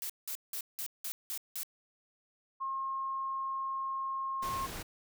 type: noise bursts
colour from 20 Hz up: blue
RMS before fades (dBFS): -38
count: 7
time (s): 0.02-1.632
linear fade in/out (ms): 0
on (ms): 76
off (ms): 180
type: tone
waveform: sine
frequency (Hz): 1073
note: C6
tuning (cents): +43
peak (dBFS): -33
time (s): 2.6-4.67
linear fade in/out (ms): 20
type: noise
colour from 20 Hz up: pink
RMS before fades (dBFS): -42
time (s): 4.42-4.83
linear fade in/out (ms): 10
effects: none